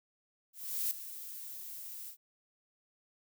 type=noise with ADSR envelope; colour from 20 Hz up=violet; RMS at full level=-32 dBFS; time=0.53-2.17 s; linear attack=380 ms; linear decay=4 ms; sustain=-13 dB; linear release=89 ms; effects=none